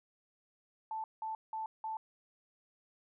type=tone bursts; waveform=sine; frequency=880 Hz; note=A5; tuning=in tune; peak=-36 dBFS; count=4; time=0.91-1.97 s; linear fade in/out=2 ms; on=130 ms; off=180 ms; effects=none